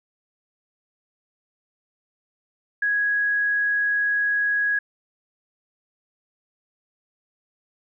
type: tone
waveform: sine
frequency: 1662 Hz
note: G#6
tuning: 1 cent sharp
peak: -19 dBFS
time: 2.82-4.79 s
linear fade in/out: 5 ms
effects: none